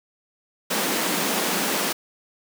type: high-pass noise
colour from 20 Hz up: pink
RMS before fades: -24 dBFS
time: 0.7-1.93 s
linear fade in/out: 10 ms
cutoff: 170 Hz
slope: 96 dB/octave
effects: none